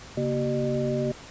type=tone cluster; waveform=sine; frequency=137.5 / 236.4 / 382.2 / 605 Hz; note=C#3 / A#3 / G4 / D#5; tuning=-14 / +24 / -44 / -49 cents; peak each=-29 dBFS; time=0.17-1.12 s; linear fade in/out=5 ms; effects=pink hiss -44 dBFS RMS until 1.3 s + resampled to 16000 Hz